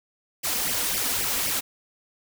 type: noise with flanger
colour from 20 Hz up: white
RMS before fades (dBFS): -26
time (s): 0.43-1.61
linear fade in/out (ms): 20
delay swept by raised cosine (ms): 0.36 to 4.26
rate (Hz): 3.8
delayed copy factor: +1
effects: none